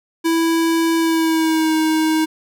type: tone with pitch glide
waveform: square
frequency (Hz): 329.6 to 315.6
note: E4 to D#4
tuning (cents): 0 to +25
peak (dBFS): -15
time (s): 0.24-2.26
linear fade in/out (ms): 20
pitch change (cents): -75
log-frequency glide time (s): 0.97-1.75
effects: none